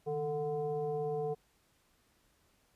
sine tone with frequency modulation, 444.9 Hz, A4, 19 cents sharp, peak -32 dBFS, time 0.06-1.35 s, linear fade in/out 20 ms, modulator 291 Hz, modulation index 0.79, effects pink hiss -71 dBFS RMS until 2.75 s + resampled to 32000 Hz

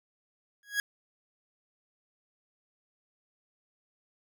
40% pulse tone with exponential growth, 1655 Hz, G#6, 6 cents flat, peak -22 dBFS, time 0.63-0.8 s, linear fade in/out 1 ms, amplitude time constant 35 ms, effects none

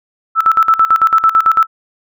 sine tone with tremolo, 1318.5 Hz, E6, in tune, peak -5 dBFS, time 0.35-1.67 s, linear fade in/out 50 ms, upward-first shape square, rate 9 Hz, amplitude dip 80%, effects none

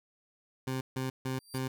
20% pulse tone bursts, 130.81 Hz, C3, in tune, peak -27 dBFS, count 4, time 0.67-1.68 s, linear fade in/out 5 ms, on 140 ms, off 150 ms
20% pulse tone with exponential growth, 4699 Hz, D8, in tune, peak -35 dBFS, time 1.31-1.58 s, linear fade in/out 2 ms, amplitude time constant 58 ms
effects none

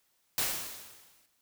white noise with exponential decay, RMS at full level -28 dBFS, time 0.38-1.26 s, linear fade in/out 1 ms, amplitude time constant 190 ms, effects white hiss -73 dBFS RMS until 1.41 s

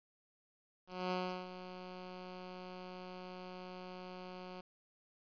10% pulse tone with ADSR envelope, 182.7 Hz, F#3, 22 cents flat, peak -26 dBFS, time 0.87-4.61 s, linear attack 240 ms, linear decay 360 ms, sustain -13 dB, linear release 4 ms, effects resampled to 11025 Hz + 10-bit

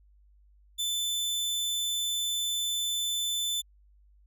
sawtooth tone, 3520 Hz, A7, in tune, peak -25 dBFS, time 0.78-3.62 s, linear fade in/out 20 ms, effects added 50 Hz sine -57 dBFS peak until 4.26 s

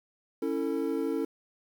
triangle chord, A major, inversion first, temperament equal with one note detuned, 277.2 / 329.6 / 448.5 Hz, C#4 / E4 / A4, 0 / 0 / +33 cents, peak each -30 dBFS, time 0.42-1.25 s, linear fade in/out 5 ms, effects 9-bit

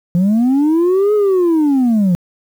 sine linear two-way sweep, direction up then down, 169.4 to 426.5 to 169.4 Hz, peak -7 dBFS, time 0.15-2.15 s, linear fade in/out 0 ms, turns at 1.14 s, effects tanh soft clip ceiling -9 dBFS + 7-bit

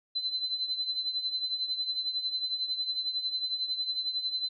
sine tone with tremolo, 4046 Hz, B7, 41 cents sharp, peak -26 dBFS, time 0.15-4.49 s, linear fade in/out 10 ms, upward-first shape triangle, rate 11 Hz, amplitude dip 75%, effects none

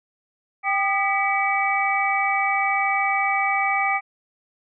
sine tone cluster, 787 / 1218 / 1966 / 2287 Hz, G5 / D#6 / B6 / D7, +7 / -37 / -8 / -47 cents, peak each -23 / -26 / -27 / -23 dBFS, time 0.63-4.01 s, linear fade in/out 50 ms, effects none

